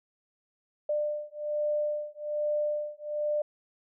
sine beating tone pair, 596 / 597.2 Hz, D5 / D5, +25 / +29 cents, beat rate 1.2 Hz, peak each -31 dBFS, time 0.89-3.42 s, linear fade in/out 5 ms, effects none

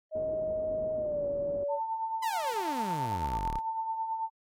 sine tone with pitch glide, 627 to 571.7 Hz, D#5 to D5, +13 to -47 cents, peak -29 dBFS, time 0.11-1.8 s, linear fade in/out 50 ms, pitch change -160 cents, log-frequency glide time 0.95-1.26 s
white low-pass noise, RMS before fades -44 dBFS, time 0.15-1.64 s, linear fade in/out 5 ms, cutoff 550 Hz, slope 24 dB/octave
sine tone with tremolo, 894 Hz, A5, 27 cents sharp, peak -28 dBFS, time 1.68-4.3 s, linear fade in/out 50 ms, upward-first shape triangle, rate 9.1 Hz, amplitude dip 55%
sawtooth exponential sweep, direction down, 1035 to 30.85 Hz, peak -30 dBFS, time 2.22-3.59 s, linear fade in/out 10 ms
effects AAC 64 kbps

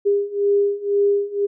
sine beating tone pair, 403.1 / 405.1 Hz, G4 / G#4, +48 / -43 cents, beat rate 2 Hz, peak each -20 / -18 dBFS, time 0.05-1.47 s, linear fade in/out 20 ms, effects none

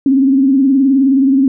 sine tone with vibrato, 269.8 Hz, C#4, 47 cents flat, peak -7 dBFS, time 0.06-1.48 s, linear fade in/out 2 ms, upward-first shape sine, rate 19 Hz, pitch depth 79 cents each way, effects none

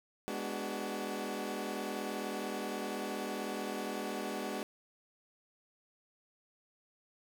20% pulse chord, G# half-diminished seventh, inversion none, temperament equal with one note detuned, 207.7 / 246.9 / 293.7 / 375.6 Hz, G#3 / B3 / D4 / F#4, 0 / 0 / 0 / +26 cents, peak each -36 / -38 / -38 / -37 dBFS, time 0.28-4.63 s, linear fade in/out 0 ms, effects none

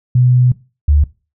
sine tone pair in turn, 125 / 73.28 Hz, B2 / D2, +21 / -3 cents, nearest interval major sixth, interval 924 cents, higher first, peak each -7 / -7 dBFS, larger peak neither, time 0.15-0.52 / 0.88-1.04 s, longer first, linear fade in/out 5 ms, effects noise-tail reverb RT60 0.3 s tail -19 dB re dry

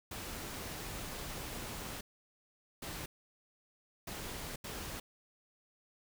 pink noise bursts at uneven times, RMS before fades -43 dBFS, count 4, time 0.11-2.01 / 2.82-3.06 / 4.07-4.56 / 4.64-5 s, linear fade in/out 5 ms, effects none

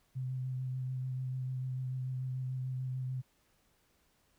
sine tone with vibrato, 129 Hz, C3, 24 cents flat, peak -34 dBFS, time 0.15-3.22 s, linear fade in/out 20 ms, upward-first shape sine, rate 6.8 Hz, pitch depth 17 cents each way, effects pink hiss -72 dBFS RMS until 4.38 s

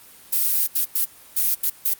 violet noise bursts at uneven times, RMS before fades -20 dBFS, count 6, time 0.32-0.67 / 0.75-0.85 / 0.95-1.05 / 1.36-1.55 / 1.63-1.7 / 1.85-1.94 s, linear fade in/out 10 ms, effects white hiss -47 dBFS RMS until 1.99 s + Opus 32 kbps

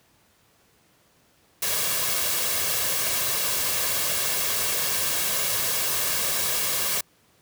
white noise with comb filter, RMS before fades -25 dBFS, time 1.62-7.01 s, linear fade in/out 5 ms, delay 1.8 ms, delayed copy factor +0.5, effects pink hiss -61 dBFS RMS until 7.41 s + high-pass 80 Hz 12 dB/octave

